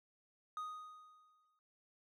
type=tone with exponential decay; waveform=triangle; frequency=1244.5 Hz; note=D#6; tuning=in tune; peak=-37 dBFS; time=0.57-1.59 s; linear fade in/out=1 ms; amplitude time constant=220 ms; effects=none